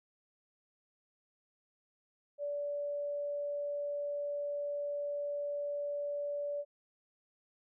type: tone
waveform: sine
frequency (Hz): 578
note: D5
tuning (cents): -28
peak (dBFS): -34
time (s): 2.38-6.65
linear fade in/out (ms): 50
effects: none